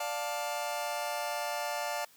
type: chord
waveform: sawtooth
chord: D minor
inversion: none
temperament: just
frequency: 587.3 / 704.8 / 881 Hz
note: D5 / F5 / A5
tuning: 0 / +16 / +2 cents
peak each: -33 dBFS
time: 0-2.05 s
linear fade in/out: 5 ms
effects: white hiss -60 dBFS RMS until 2.16 s + high-pass 100 Hz 12 dB/octave